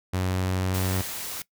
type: tone with pitch glide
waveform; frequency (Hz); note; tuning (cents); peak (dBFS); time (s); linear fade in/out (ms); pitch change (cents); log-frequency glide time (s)
sawtooth; 92.5 to 93.36; F#2 to F#2; 0 to +16; -20; 0.13-1.02; 10; +16; 0.29-0.79
type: noise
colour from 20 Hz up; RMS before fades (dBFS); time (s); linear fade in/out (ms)
white; -34; 0.74-1.42; 2
effects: noise-tail reverb RT60 0.1 s tail -20 dB re dry